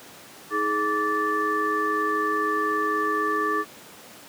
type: tone cluster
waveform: sine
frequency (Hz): 316.8 / 420.9 / 1162 / 1757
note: D#4 / G#4 / D6 / A6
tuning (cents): +31 / +23 / -19 / -3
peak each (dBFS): -30 / -28 / -24 / -29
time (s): 0.5-3.65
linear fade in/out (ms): 50
effects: pink hiss -45 dBFS RMS until 4.28 s + high-pass 200 Hz 12 dB/octave